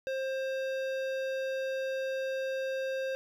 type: tone with hard clipping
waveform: triangle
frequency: 530 Hz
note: C5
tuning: 22 cents sharp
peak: -33 dBFS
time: 0.07-3.15 s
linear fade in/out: 0 ms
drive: 18 dB
effects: none